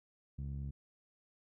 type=tone with low-pass filter; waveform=sawtooth; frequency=69.8 Hz; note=C#2; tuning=13 cents sharp; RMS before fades=-41 dBFS; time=0.38-0.71 s; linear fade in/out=10 ms; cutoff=160 Hz; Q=2.1; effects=none